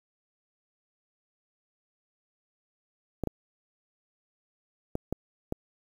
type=clicks; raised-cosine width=2 ms; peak=-16 dBFS; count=5; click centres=3.237 / 3.273 / 4.954 / 5.126 / 5.524 s; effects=8-bit